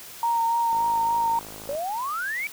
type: tone with vibrato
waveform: sine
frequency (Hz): 926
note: A#5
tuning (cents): -12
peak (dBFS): -20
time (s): 0.23-1.39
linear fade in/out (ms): 2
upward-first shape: sine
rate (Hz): 3.5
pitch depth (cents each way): 18
type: click train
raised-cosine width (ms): 1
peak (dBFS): -27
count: 55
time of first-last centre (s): 0.73-1.751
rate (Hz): 52.9
type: exponential sweep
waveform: sine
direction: up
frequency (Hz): 545 to 2349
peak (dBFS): -26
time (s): 1.69-2.47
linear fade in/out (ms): 0
effects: white hiss -42 dBFS RMS until 2.52 s